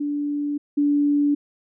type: tone pair in turn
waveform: sine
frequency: 290.8 / 289.6 Hz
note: D4 / D4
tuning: -17 / -24 cents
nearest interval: unison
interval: 7 cents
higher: first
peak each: -22 / -16 dBFS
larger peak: second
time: 0-0.58 / 0.77-1.35 s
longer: neither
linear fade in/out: 10 ms
effects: none